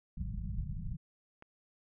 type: low-pass noise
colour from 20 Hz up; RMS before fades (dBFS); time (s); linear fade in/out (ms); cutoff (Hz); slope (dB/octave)
pink; -38; 0.17-0.97; 5; 200; 96
type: click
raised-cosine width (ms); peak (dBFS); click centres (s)
0.5; -36; 1.424
effects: none